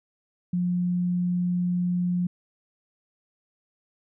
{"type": "tone", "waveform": "sine", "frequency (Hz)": 177.8, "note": "F3", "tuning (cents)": 31, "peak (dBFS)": -22, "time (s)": [0.53, 2.27], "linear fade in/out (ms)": 5, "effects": []}